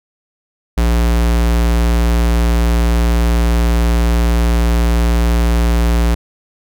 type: tone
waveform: square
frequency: 58.27 Hz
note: A#1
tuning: in tune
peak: -11 dBFS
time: 0.77-6.15 s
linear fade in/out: 10 ms
effects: none